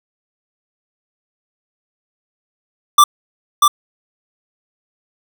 square tone with echo, 1174.7 Hz, D6, in tune, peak -5 dBFS, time 2.98-3.04 s, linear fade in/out 5 ms, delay 640 ms, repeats 1, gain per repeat -3 dB, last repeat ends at 3.68 s, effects none

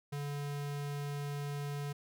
square tone, 143.8 Hz, D3, 36 cents flat, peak -37 dBFS, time 0.12-1.93 s, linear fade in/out 10 ms, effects none

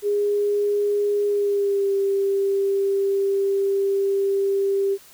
sine tone with pitch glide, 410.3 to 394.3 Hz, G#4 to G4, -21 to +10 cents, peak -18 dBFS, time 0.02-4.98 s, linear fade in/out 50 ms, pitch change -69 cents, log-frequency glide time 1.27-1.93 s, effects white hiss -49 dBFS RMS until 5.13 s

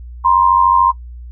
sine tone pair together, 952.9 / 1046.5 Hz, A#5 / C6, +38 / 0 cents, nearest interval major second, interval 162 cents, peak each -11 dBFS, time 0.24-0.92 s, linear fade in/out 20 ms, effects noise-tail reverb RT60 0.1 s tail -19 dB re dry + added 60 Hz sine -29 dBFS peak until 1.31 s

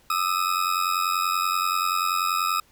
40% pulse ring-modulated tone, 1263 Hz, D#6, 26 cents sharp, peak -18 dBFS, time 0.1-2.6 s, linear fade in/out 0 ms, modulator 45.2 Hz, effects pink hiss -59 dBFS RMS until 2.71 s

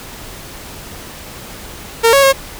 sawtooth tone with pitch steps, 458.4 / 553 / 542 Hz, A#4 / C#5 / C#5, -29 / -4 / -39 cents, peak -3 dBFS, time 2.03-2.33 s, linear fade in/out 20 ms, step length 100 ms, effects pink hiss -32 dBFS RMS until 2.59 s

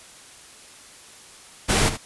pink noise with echo, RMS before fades -19 dBFS, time 1.68-1.9 s, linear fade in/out 20 ms, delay 76 ms, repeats 1, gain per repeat -11 dB, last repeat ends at 1.976 s, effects white hiss -46 dBFS RMS until 2.05 s + resampled to 24000 Hz

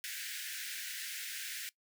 pink high-pass noise, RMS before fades -42 dBFS, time 0.04-1.69 s, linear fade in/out 0 ms, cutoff 1500 Hz, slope 96 dB/octave, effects noise-tail reverb RT60 0.1 s tail -20 dB re dry

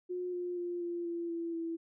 sine tone with pitch steps, 360 / 355 / 350.2 / 345.3 / 340.6 / 335.9 / 331.3 Hz, F#4 / F4 / F4 / F4 / F4 / E4 / E4, -47 / +28 / +5 / -20 / -43 / +33 / +9 cents, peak -34 dBFS, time 0.09-1.77 s, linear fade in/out 20 ms, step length 240 ms, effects none

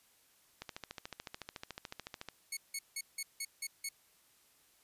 click train, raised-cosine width 0.2 ms, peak -25 dBFS, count 24, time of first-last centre 0.62-2.287 s, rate 13.8 Hz
10% pulse tone bursts, 2206 Hz, C#7, 9 cents flat, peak -28 dBFS, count 7, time 2.52-3.89 s, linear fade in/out 5 ms, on 50 ms, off 170 ms
effects white hiss -68 dBFS RMS until 4.83 s + resampled to 32000 Hz

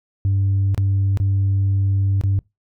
sine tone with dropouts, 97.9 Hz, G2, 2 cents flat, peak -13 dBFS, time 0.25-2.39 s, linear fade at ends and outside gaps 0 ms, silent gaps 0.746-0.778 / 1.173-1.2 / 2.212-2.237 s, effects noise-tail reverb RT60 0.2 s tail -24 dB re dry + tanh soft clip ceiling -13 dBFS

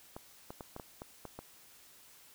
clicks, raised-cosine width 1 ms, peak -29 dBFS, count 8, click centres 0.165 / 0.505 / 0.608 / 0.764 / 0.798 / 1.019 / 1.253 / 1.39 s, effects white hiss -59 dBFS RMS until 2.34 s

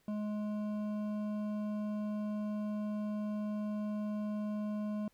triangle tone with hard clipping, 210.2 Hz, G#3, 21 cents sharp, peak -36 dBFS, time 0.08-5.08 s, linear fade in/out 2 ms, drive 13 dB, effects pink hiss -72 dBFS RMS until 5.13 s

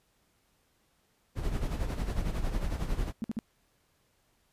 brown noise with tremolo, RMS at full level -29 dBFS, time 1.35-3.13 s, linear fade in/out 50 ms, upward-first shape sine, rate 11 Hz, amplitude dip 60%
sine tone bursts, 223.3 Hz, A3, 26 cents sharp, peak -29 dBFS, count 3, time 3.22-3.389 s, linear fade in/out 0 ms, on 21 ms, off 53 ms
effects pink hiss -71 dBFS RMS until 4.52 s + resampled to 32000 Hz

